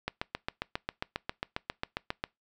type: click train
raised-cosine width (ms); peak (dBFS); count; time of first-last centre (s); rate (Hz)
0.3; -15; 17; 0.08-2.239; 7.41
effects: noise-tail reverb RT60 0.2 s tail -24 dB re dry